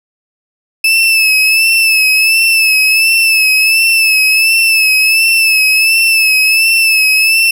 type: tone with vibrato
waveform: 35% pulse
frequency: 2618 Hz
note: E7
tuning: 13 cents flat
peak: -5 dBFS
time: 0.84-7.51 s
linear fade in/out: 5 ms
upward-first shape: sine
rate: 1.4 Hz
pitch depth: 47 cents each way
effects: none